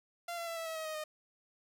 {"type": "tone with pitch steps", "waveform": "sawtooth", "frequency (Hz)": [689, 677.9, 667.1, 656.4, 645.8, 635.5, 625.3, 615.2], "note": ["F5", "E5", "E5", "E5", "E5", "D#5", "D#5", "D#5"], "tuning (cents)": [-24, 48, 20, -8, -36, 36, 8, -20], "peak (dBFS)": -34, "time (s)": [0.28, 1.04], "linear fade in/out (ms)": 5, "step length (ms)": 95, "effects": []}